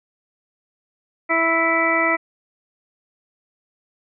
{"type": "harmonic tone", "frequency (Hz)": 329.6, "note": "E4", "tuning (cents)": 0, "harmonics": [1, 2, 3, 4, 6, 7], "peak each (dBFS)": [-25, -23, -26, -23, -20, -24], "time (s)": [1.29, 2.17], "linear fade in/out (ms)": 20, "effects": []}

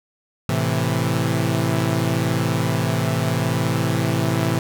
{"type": "chord", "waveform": "sawtooth", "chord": "A minor", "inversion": "none", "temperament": "equal", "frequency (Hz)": [110, 130.81, 164.81], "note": ["A2", "C3", "E3"], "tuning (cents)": [0, 0, 0], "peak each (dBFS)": -19, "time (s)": [0.49, 4.59], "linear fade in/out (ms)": 0, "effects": []}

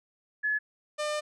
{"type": "tone pair in turn", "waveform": ["sine", "sawtooth"], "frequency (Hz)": [1707, 600.9], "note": ["G#6", "D5"], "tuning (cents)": [47, 40], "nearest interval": "octave + tritone", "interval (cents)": 1807, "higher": "first", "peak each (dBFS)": -25, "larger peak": "neither", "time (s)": [[0.43, 0.59], [0.98, 1.21]], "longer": "second", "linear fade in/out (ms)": 20, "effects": ["resampled to 22050 Hz"]}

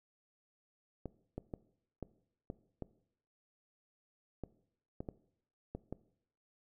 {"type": "clicks", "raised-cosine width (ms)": 2, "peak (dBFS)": -27, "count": 11, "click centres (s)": [1.057, 1.38, 1.538, 2.027, 2.501, 2.823, 4.437, 5.005, 5.088, 5.75, 5.926], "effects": ["noise-tail reverb RT60 0.7 s tail -19 dB re dry"]}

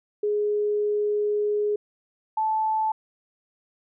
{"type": "tone pair in turn", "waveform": "sine", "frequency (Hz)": [416.9, 873.5], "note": ["G#4", "A5"], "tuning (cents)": [7, -13], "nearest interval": "octave + minor second", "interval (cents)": 1280, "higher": "second", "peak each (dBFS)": [-21, -21], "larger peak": "neither", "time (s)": [[0.23, 1.76], [2.37, 2.92]], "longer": "first", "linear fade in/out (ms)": 5, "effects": []}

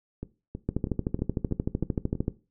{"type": "two click trains", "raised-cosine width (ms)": 3, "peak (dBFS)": [-13, -21], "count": [22, 7], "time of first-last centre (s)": [[0.69, 2.281], [0.23, 2.153]], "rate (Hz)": [13.2, 3.12], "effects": ["noise-tail reverb RT60 0.3 s tail -17 dB re dry"]}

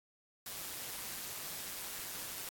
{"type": "noise with amplitude modulation", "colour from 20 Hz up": "white", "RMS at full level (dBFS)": -41, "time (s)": [0.46, 2.49], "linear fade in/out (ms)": 2, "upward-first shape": "sine", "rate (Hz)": 189, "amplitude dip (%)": 50, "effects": ["AAC 64 kbps"]}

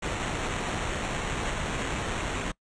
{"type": "noise with sample-and-hold", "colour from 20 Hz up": "pink", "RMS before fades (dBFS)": -31, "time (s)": [0.02, 2.52], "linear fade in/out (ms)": 10, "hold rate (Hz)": 4900, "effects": ["noise-tail reverb RT60 0.1 s tail -23 dB re dry", "resampled to 22050 Hz"]}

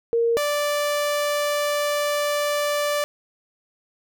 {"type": "tone pair in turn", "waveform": ["sine", "sawtooth"], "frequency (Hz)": [465, 585.9], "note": ["A#4", "D5"], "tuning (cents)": [-4, -4], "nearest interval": "major third", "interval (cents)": 400, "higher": "second", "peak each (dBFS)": -17, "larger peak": "neither", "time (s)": [[0.13, 0.37], [0.37, 3.04]], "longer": "second", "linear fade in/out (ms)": 0, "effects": []}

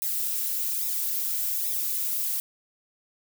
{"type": "noise with flanger", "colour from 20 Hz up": "violet", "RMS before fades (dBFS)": -28, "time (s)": [0.02, 2.4], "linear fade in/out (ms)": 0, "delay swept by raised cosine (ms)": [0.66, 4.06], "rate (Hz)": 1.2, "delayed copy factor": -0.95, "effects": []}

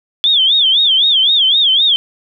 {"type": "tone with vibrato", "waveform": "sine", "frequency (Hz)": 3387, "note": "G#7", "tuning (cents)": 33, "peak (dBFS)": -8, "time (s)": [0.24, 1.96], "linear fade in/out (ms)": 0, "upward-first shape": "sine", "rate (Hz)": 3.9, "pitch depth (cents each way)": 180, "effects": []}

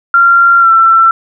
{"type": "tone with pitch glide", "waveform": "sine", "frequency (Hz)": [1381, 1342.5], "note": ["F6", "E6"], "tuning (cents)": [-20, 31], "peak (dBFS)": -3, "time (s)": [0.14, 1.11], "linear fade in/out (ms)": 2, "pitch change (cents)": -49, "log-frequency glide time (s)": [0.6, 0.69], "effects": []}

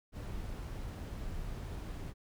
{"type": "noise", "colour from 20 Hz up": "brown", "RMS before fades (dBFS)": -41, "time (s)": [0.12, 2.14], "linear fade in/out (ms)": 50, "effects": []}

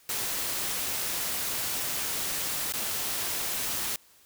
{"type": "noise with dropouts", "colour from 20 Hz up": "white", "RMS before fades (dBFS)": -31, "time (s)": [0.09, 3.96], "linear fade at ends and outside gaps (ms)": 2, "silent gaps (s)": [2.724, 2.736], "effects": ["white hiss -59 dBFS RMS until 4.25 s"]}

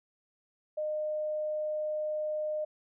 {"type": "tone", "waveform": "sine", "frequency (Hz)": 611, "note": "D#5", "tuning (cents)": -32, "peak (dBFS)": -30, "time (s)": [0.77, 2.65], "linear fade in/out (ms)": 10, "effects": []}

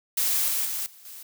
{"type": "noise with level steps", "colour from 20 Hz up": "blue", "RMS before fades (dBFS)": [-24, -26, -30, -50, -42], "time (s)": [0.17, 1.23], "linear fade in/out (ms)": 5, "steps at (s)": [0.48, 0.65, 0.86, 1.05], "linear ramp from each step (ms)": 2, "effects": []}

